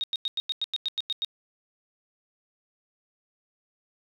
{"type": "tone bursts", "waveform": "sine", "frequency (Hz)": 3729, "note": "A#7", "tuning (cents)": 0, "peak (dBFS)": -25, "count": 11, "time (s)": [0.01, 1.247], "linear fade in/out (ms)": 0, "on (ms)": 27, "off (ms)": 94, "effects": []}